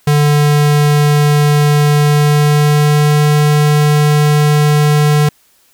square tone with pitch glide, 147.4 to 148.85 Hz, D3 to D3, +7 to +24 cents, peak -8 dBFS, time 0.07-5.29 s, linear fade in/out 5 ms, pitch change +17 cents, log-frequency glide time 1.96-3.26 s, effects white hiss -52 dBFS RMS until 5.73 s

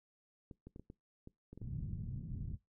clicks, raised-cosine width 3 ms, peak -37 dBFS, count 9, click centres 0.512 / 0.67 / 0.761 / 0.796 / 0.901 / 1.274 / 1.53 / 1.576 / 1.617 s
white low-pass noise, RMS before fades -42 dBFS, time 1.6-2.58 s, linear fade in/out 50 ms, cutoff 160 Hz, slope 24 dB/octave
effects noise-tail reverb RT60 0.2 s tail -23 dB re dry

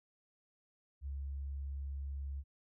sine tone, 69.3 Hz, C#2, in tune, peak -38 dBFS, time 1.01-2.44 s, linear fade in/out 50 ms, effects none

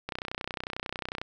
click train, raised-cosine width 0.3 ms, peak -17 dBFS, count 36, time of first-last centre 0.09-1.215 s, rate 31.1 Hz, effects none

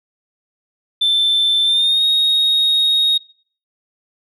sine tone with pitch glide, 3543 to 3747 Hz, A7 to A#7, +11 to +8 cents, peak -10 dBFS, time 1.01-3.18 s, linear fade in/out 10 ms, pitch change +97 cents, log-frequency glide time 1.64-2.04 s, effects noise-tail reverb RT60 0.5 s tail -22 dB re dry + tanh soft clip ceiling -10 dBFS

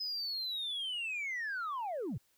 sine linear sweep, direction down, 5100 to 86.5 Hz, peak -33 dBFS, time 0-2.18 s, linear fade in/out 10 ms, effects tanh soft clip ceiling -33 dBFS + white hiss -72 dBFS RMS until 2.37 s

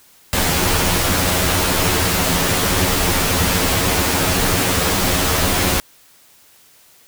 pink noise with comb filter, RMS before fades -17 dBFS, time 0.33-5.8 s, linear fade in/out 0 ms, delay 11 ms, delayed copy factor +0.95, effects white hiss -50 dBFS RMS until 7.07 s

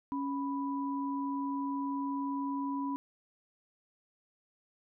sine tone pair together, 277.2 / 987.8 Hz, C#4 / B5, 0 / 0 cents, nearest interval octave + minor seventh, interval 2200 cents, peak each -33 / -37 dBFS, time 0.12-2.96 s, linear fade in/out 0 ms, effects none

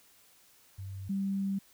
sine tone pair in turn, 96.9 / 195.71 Hz, G2 / G3, -20 / -3 cents, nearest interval octave, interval 1217 cents, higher second, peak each -38 / -29 dBFS, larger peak second, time 0.78-1.09 / 1.09-1.59 s, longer second, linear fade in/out 10 ms, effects white hiss -62 dBFS RMS until 1.73 s

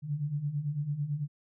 sine beating tone pair, 140 / 149 Hz, C#3 / D3, +18 / +25 cents, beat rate 9 Hz, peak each -36 / -31 dBFS, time 0.02-1.28 s, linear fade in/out 50 ms, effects none

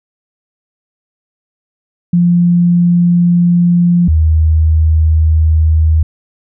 sine tone pair in turn, 174.2 / 79.09 Hz, F3 / D#2, -4 / +29 cents, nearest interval octave + major second, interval 1367 cents, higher first, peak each -6 dBFS, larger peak neither, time 2.13-4.08 / 4.08-6.03 s, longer neither, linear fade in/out 5 ms, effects none

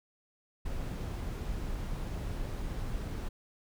brown noise, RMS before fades -36 dBFS, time 0.65-3.29 s, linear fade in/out 10 ms, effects none

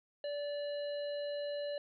harmonic tone, 580 Hz, D5, 22 cents flat, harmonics 1 / 3 / 5 / 7, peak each -36 / -52 / -52 / -50 dBFS, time 0.24-1.78 s, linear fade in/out 2 ms, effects none

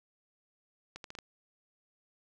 accelerating click train, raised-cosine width 0.2 ms, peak -26 dBFS, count 5, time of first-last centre 0.96-1.188 s, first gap 82 ms, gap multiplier 0.76, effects none

